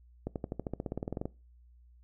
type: accelerating click train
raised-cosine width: 2 ms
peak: -21 dBFS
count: 17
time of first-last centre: 0.27-1.255 s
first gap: 88 ms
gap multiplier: 0.95
effects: noise-tail reverb RT60 0.3 s tail -22 dB re dry + added 60 Hz sine -56 dBFS peak until 2.03 s